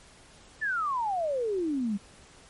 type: exponential sweep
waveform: sine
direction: down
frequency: 1800 to 192.7 Hz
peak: -26 dBFS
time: 0.61-1.98 s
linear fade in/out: 20 ms
effects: pink hiss -54 dBFS RMS until 2.49 s + MP3 48 kbps